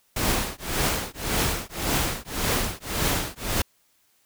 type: noise with tremolo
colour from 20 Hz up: pink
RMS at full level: -22 dBFS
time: 0.16-3.62 s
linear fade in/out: 5 ms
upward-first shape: triangle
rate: 1.8 Hz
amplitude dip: 100%
effects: white hiss -65 dBFS RMS until 4.25 s